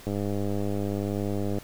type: click train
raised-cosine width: 2 ms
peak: -17 dBFS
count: 154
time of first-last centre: 0.07-1.585 s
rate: 101 Hz
effects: pink hiss -48 dBFS RMS until 1.63 s